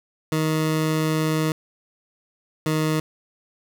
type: tone pair in turn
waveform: 20% pulse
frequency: 157 / 156.17 Hz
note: D#3 / D#3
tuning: +16 / +7 cents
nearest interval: unison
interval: 9 cents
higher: first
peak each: -15 dBFS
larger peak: neither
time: 0.32-1.52 / 2.66-3 s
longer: first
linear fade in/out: 2 ms
effects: none